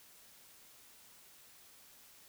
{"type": "silence", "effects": ["white hiss -60 dBFS RMS until 2.28 s"]}